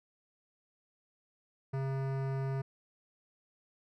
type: tone with hard clipping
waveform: sine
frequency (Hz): 134.9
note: C#3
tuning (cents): -47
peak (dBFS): -34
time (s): 1.73-2.62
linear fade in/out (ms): 10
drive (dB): 18
effects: none